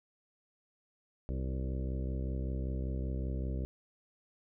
harmonic tone with a mistuned harmonic, 65.2 Hz, C2, 5 cents flat, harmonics 1 / 2 / 3 / 4 / 5 / 6 / 7 / 8 / 9, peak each -34 / -40 / -44 / -46 / -48 / -50 / -51 / -52 / -53 dBFS, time 1.29-3.65 s, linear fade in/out 0 ms, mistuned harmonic 6, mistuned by -29 cents, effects none

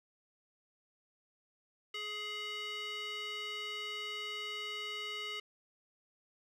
square tone with band-pass filter, 420 Hz, G#4, 19 cents sharp, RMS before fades -41 dBFS, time 1.94-5.4 s, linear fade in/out 5 ms, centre 2700 Hz, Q 2.9, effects none

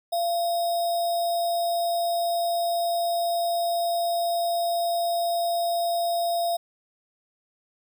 sine tone with sample-and-hold, 686 Hz, F5, 31 cents flat, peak -22 dBFS, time 0.12-6.57 s, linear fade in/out 10 ms, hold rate 4410 Hz, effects none

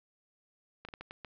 slowing click train, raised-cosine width 0.3 ms, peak -27 dBFS, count 6, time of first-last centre 0.85-1.247 s, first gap 37 ms, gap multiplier 1.39, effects low-pass 4000 Hz 12 dB/octave

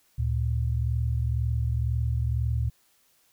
sine tone pair together, 73.29 / 115.3 Hz, D2 / A#2, -3 / -19 cents, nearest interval minor sixth, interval 784 cents, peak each -26 / -26 dBFS, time 0.18-2.7 s, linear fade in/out 10 ms, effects white hiss -65 dBFS RMS until 3.32 s

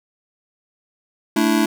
square chord, A suspended fourth, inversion none, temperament just, 220 / 293.3 / 330 Hz, A3 / D4 / E4, 0 / -2 / +2 cents, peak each -20 dBFS, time 1.36-1.66 s, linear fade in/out 5 ms, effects none

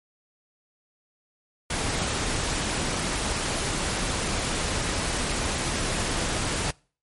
pink noise, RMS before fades -27 dBFS, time 1.7-6.71 s, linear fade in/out 5 ms, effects noise-tail reverb RT60 0.4 s tail -25 dB re dry + MP3 48 kbps

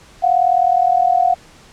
sine tone pair together, 700.4 / 740 Hz, F5 / F#5, +5 / 0 cents, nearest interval minor second, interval 95 cents, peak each -14 dBFS, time 0.22-1.35 s, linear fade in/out 20 ms, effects pink hiss -45 dBFS RMS until 1.72 s + low-pass 8000 Hz 12 dB/octave

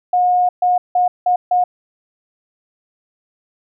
sine tone bursts at uneven times, 721 Hz, F#5, 45 cents flat, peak -11 dBFS, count 5, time 0.13-0.49 / 0.62-0.78 / 0.95-1.08 / 1.26-1.36 / 1.51-1.64 s, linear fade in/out 5 ms, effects none

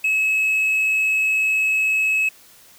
sine tone with hard clipping, 2578 Hz, E7, 39 cents flat, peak -17 dBFS, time 0.04-2.29 s, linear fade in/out 5 ms, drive 2 dB, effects white hiss -49 dBFS RMS until 2.78 s

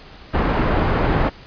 pink low-pass noise, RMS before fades -18 dBFS, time 0.33-1.3 s, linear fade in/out 20 ms, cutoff 1500 Hz, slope 12 dB/octave, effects pink hiss -42 dBFS RMS until 1.46 s + resampled to 11025 Hz

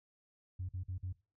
sine tone bursts, 91.8 Hz, F#2, 13 cents flat, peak -36 dBFS, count 4, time 0.59-1.128 s, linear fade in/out 10 ms, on 100 ms, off 46 ms, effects noise-tail reverb RT60 0.3 s tail -19 dB re dry + tanh soft clip ceiling -33 dBFS

